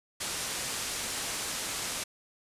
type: low-pass noise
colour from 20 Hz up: white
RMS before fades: -35 dBFS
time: 0.2-2.04 s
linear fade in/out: 10 ms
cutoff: 10000 Hz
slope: 24 dB/octave
effects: resampled to 32000 Hz